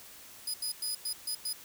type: tone bursts at uneven times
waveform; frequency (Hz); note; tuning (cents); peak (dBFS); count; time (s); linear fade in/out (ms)
20% pulse; 4978; D#8; 0; -26; 6; 0.47-0.54 / 0.62-0.72 / 0.82-0.95 / 1.05-1.13 / 1.27-1.35 / 1.45-1.53; 5
effects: white hiss -51 dBFS RMS until 1.64 s